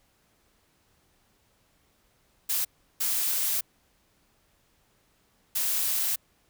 blue noise bursts at uneven times, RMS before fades -27 dBFS, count 3, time 2.49-2.65 / 3-3.61 / 5.55-6.16 s, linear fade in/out 10 ms, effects pink hiss -67 dBFS RMS until 6.49 s

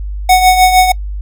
square tone with tremolo, 740 Hz, F#5, in tune, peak -3 dBFS, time 0.29-0.92 s, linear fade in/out 5 ms, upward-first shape triangle, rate 6.5 Hz, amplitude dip 65%, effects noise-tail reverb RT60 0.1 s tail -25 dB re dry + added 50 Hz sine -18 dBFS peak until 1.21 s

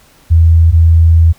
sine tone pair in turn, 82.3 / 82.3 Hz, E2 / E2, -2 / -2 cents, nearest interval unison, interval 0 cents, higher neither, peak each -3 dBFS, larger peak neither, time 0.3-0.72 / 0.72-1.33 s, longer second, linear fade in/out 20 ms, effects pink hiss -46 dBFS RMS until 1.38 s

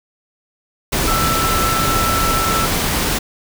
sine tone in noise, 1329 Hz, E6, 14 cents sharp, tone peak -18 dBFS, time 1.07-2.66 s, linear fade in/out 10 ms, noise pink, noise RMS -18 dBFS, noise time 0.92-3.19 s, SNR -3 dB, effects none

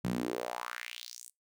sawtooth tone with high-pass filter sweep, 60.1 Hz, B1, 46 cents flat, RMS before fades -38 dBFS, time 0.04-1.3 s, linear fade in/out 10 ms, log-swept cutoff 150 to 9300 Hz, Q 3.2, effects noise-tail reverb RT60 0.2 s tail -26 dB re dry

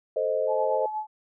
sine chord, A diminished, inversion none, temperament equal, 440 / 523.3 / 622.3 Hz, A4 / C5 / Eb5, 0 / 0 / 0 cents, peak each -30 / -26 / -27 dBFS, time 0.16-0.86 s, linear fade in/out 5 ms
sine tone with tremolo, 859 Hz, A5, 42 cents flat, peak -26 dBFS, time 0.47-1.07 s, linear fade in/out 50 ms, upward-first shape sine, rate 8.4 Hz, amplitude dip 50%
effects none

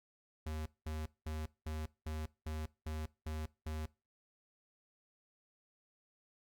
square tone bursts, 77.78 Hz, D#2, in tune, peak -39 dBFS, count 9, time 0.46-3.86 s, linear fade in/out 5 ms, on 200 ms, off 200 ms, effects noise-tail reverb RT60 0.3 s tail -22 dB re dry

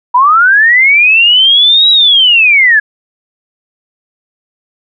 sine linear two-way sweep, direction up then down, 951 to 3900 to 1654 Hz, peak -3 dBFS, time 0.14-2.8 s, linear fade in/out 10 ms, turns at 1.9 s, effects none

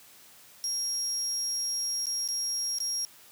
35% pulse tone with dropouts, 5600 Hz, F8, 4 cents sharp, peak -26 dBFS, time 0.64-3.05 s, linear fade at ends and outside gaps 0 ms, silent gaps 2.057-2.068 / 2.277-2.287 / 2.785-2.803 s, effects white hiss -54 dBFS RMS until 3.31 s + high-pass 80 Hz 12 dB/octave

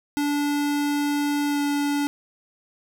square tone with pitch glide, 290 to 287.8 Hz, D4 to D4, -22 to -35 cents, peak -22 dBFS, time 0.17-2.07 s, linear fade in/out 0 ms, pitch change -13 cents, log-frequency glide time 1.47-1.6 s, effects none

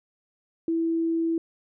sine tone, 329.6 Hz, E4, in tune, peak -22 dBFS, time 0.68-1.38 s, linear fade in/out 2 ms, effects none

